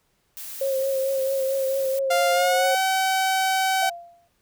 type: noise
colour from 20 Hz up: blue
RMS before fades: -36 dBFS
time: 0.37-1.99 s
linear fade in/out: 0 ms
type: tone with vibrato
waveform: sine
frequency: 537 Hz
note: C5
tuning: 45 cents sharp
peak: -21 dBFS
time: 0.61-2.75 s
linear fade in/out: 5 ms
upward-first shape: triangle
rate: 4.5 Hz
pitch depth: 32 cents each way
type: tone with pitch glide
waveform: sawtooth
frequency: 698.5 to 761.7 Hz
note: F5 to G5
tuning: 0 to -50 cents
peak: -16 dBFS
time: 2.1-3.9 s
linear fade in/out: 10 ms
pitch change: +150 cents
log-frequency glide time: 2.3-2.78 s
type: tone with exponential decay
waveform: sine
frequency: 690 Hz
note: F5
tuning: 21 cents flat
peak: -23 dBFS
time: 3.82-4.28 s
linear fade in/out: 5 ms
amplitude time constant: 100 ms
effects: pink hiss -68 dBFS RMS until 4.41 s